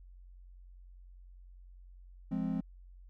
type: chord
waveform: triangle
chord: F minor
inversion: none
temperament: just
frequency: 174.61 / 209.5 / 261.9 Hz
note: F3 / Ab3 / C4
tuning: 0 / +15 / +2 cents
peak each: -34 dBFS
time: 2.31-2.61 s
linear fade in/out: 10 ms
effects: added 45 Hz sine -51 dBFS peak until 3.09 s